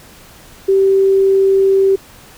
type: tone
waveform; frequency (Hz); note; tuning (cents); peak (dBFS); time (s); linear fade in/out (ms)
sine; 388; G4; -18; -8; 0.68-1.96; 10
effects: pink hiss -41 dBFS RMS until 2.37 s